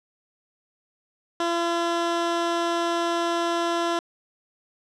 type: tone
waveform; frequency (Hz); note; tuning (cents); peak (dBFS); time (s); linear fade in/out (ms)
15% pulse; 340; F4; -46; -16; 1.4-3.99; 2
effects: low-pass 6000 Hz 12 dB/octave